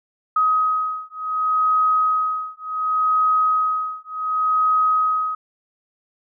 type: beating tone pair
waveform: sine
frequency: 1262 / 1262.68 Hz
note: D#6 / D#6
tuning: +24 / +25 cents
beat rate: 0.68 Hz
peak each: -20 dBFS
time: 0.36-5.35 s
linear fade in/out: 5 ms
effects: none